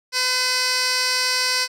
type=tone with band-pass filter; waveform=15% pulse; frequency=507 Hz; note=B4; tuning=45 cents sharp; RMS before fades=-21 dBFS; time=0.12-1.68 s; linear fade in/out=50 ms; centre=4800 Hz; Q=1.5; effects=none